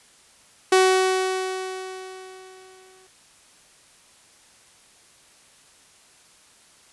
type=tone with exponential decay; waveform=sawtooth; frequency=375.3 Hz; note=F#4; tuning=25 cents sharp; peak=-9 dBFS; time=0.72-3.07 s; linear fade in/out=5 ms; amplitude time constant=510 ms; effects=white hiss -54 dBFS RMS until 6.92 s + resampled to 24000 Hz